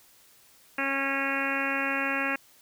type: harmonic tone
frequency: 273.9 Hz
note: C#4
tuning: 21 cents flat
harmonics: 1 / 2 / 3 / 4 / 5 / 6 / 7 / 8 / 9 / 10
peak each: -34 / -36 / -38 / -37 / -36 / -32 / -35 / -36 / -34 / -36 dBFS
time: 0.78-2.36 s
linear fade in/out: 5 ms
effects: white hiss -58 dBFS RMS until 2.61 s